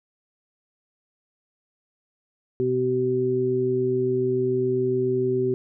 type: harmonic tone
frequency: 127.1 Hz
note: C3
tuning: 50 cents flat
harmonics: 1 / 2 / 3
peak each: -29 / -29 / -21 dBFS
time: 2.6-5.54 s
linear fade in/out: 0 ms
effects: none